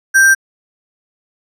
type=tone with sample-and-hold; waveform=sine; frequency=1574 Hz; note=G6; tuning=7 cents sharp; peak=-5 dBFS; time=0.14-0.35 s; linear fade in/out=20 ms; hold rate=7350 Hz; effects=low-pass 12000 Hz 12 dB/octave